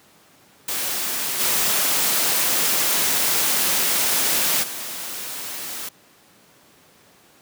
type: noise with level steps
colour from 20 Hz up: white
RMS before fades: -25 / -20 / -31 dBFS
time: 0.68-5.89 s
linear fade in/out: 5 ms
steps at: 1.39 / 4.62 s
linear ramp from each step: 20 ms
effects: pink hiss -53 dBFS RMS until 7.41 s + high-pass 150 Hz 12 dB/octave